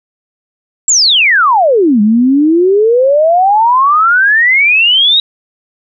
sine exponential two-way sweep, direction down then up, 7720 to 203.4 to 3851 Hz, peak -5 dBFS, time 0.88-5.2 s, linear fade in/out 2 ms, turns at 2.01 s, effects none

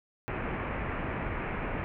pink low-pass noise, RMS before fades -34 dBFS, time 0.28-1.84 s, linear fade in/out 0 ms, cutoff 2500 Hz, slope 48 dB/octave, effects none

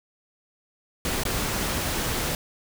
pink noise with dropouts, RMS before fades -27 dBFS, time 1.05-2.35 s, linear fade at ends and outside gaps 1 ms, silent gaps 1.235-1.252 s, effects none

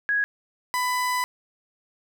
sine / 30% pulse tone pair in turn, 1661.2 / 997.8 Hz, G#6 / B5, 0 / +17 cents, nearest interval major sixth, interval 883 cents, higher first, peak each -20 dBFS, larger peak neither, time 0.09-0.24 / 0.74-1.24 s, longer second, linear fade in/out 0 ms, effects none

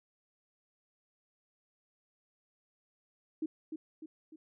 sine tone with echo, 314.2 Hz, D#4, 17 cents sharp, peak -31 dBFS, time 3.42-3.46 s, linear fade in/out 5 ms, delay 300 ms, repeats 3, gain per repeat -6 dB, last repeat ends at 4.36 s, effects none

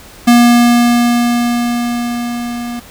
square tone with level ramp, 239.1 Hz, A#3, 44 cents sharp, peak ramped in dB -4 to -21 dBFS, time 0.27-2.8 s, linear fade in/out 10 ms, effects pink hiss -37 dBFS RMS until 2.9 s

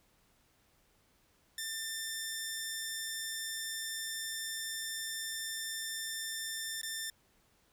10% pulse tone with dropouts, 1788 Hz, A6, 27 cents sharp, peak -28 dBFS, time 1.58-7.1 s, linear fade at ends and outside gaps 2 ms, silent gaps 6.815-6.831 s, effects pink hiss -70 dBFS RMS until 7.72 s

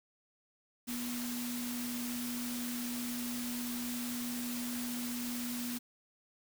sine tone in noise, 242.7 Hz, B3, 30 cents flat, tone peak -37 dBFS, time 0.87-5.79 s, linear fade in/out 20 ms, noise white, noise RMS -42 dBFS, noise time 0.87-5.79 s, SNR +2 dB, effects none

